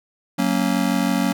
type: chord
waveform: square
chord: F# major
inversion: none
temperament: just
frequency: 185 / 231.2 / 277.5 Hz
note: F#3 / A#3 / C#4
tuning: 0 / -14 / +2 cents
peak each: -23 dBFS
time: 0.38-1.33 s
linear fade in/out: 10 ms
effects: none

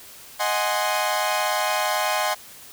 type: chord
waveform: sawtooth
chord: Ab dominant seventh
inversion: second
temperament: equal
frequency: 622.3 / 740 / 830.6 / 1046.5 Hz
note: Eb5 / Gb5 / Ab5 / C6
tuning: 0 / 0 / 0 / 0 cents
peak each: -23 dBFS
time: 0.39-2.35 s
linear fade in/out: 20 ms
effects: white hiss -44 dBFS RMS until 2.72 s

